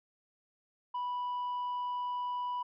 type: tone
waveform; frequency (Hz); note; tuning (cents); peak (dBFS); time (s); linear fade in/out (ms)
sine; 985; B5; -5; -30; 0.94-2.63; 10
effects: tanh soft clip ceiling -32 dBFS